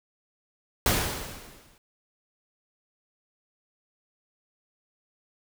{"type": "noise with exponential decay", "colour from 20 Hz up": "pink", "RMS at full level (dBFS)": -21, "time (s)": [0.86, 1.78], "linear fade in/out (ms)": 1, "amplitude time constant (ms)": 200, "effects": []}